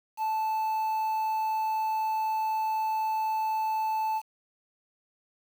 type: tone with quantisation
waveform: triangle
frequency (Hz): 876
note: A5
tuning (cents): -8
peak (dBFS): -24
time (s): 0.17-4.22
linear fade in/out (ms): 50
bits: 8
effects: none